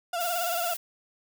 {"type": "tone with vibrato", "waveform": "35% pulse", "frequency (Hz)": 693, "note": "F5", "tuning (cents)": -14, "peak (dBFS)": -26, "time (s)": [0.13, 0.74], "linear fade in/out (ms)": 5, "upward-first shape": "sine", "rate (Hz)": 18, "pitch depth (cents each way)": 66}
{"type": "noise", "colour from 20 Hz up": "blue", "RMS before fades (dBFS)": -34, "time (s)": [0.2, 0.77], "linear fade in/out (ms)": 10}
{"effects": []}